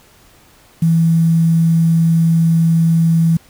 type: tone with quantisation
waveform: sine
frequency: 164.81 Hz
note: E3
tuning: in tune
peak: -9 dBFS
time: 0.82-3.37 s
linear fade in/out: 5 ms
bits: 6
effects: pink hiss -48 dBFS RMS until 3.49 s